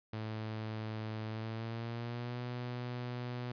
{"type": "tone with pitch glide", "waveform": "sawtooth", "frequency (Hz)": [109.4, 122.8], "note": ["A2", "B2"], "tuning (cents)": [-9, -9], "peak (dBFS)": -34, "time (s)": [0.13, 3.52], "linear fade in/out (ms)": 5, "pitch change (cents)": 200, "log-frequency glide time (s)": [1.28, 2.4], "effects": ["resampled to 11025 Hz"]}